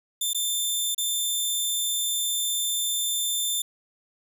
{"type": "tone with dropouts", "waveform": "15% pulse", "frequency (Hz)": 3559, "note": "A7", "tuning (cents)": 19, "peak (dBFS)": -17, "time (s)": [0.21, 3.62], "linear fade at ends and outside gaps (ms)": 5, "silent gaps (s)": [[0.333, 0.346], [0.947, 0.979]], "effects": []}